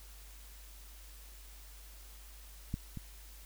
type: clicks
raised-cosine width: 5 ms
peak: -22 / -28 dBFS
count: 2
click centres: 2.741 / 2.973 s
effects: added 50 Hz sine -51 dBFS peak until 3.45 s + white hiss -57 dBFS RMS until 3.45 s